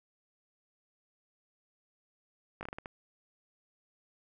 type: slowing click train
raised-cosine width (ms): 0.5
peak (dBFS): -25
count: 7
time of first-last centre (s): 2.61-2.858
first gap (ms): 19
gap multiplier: 1.31
effects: none